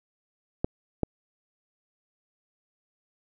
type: clicks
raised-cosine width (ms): 2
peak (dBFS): -11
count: 2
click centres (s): 0.645 / 1.033
effects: none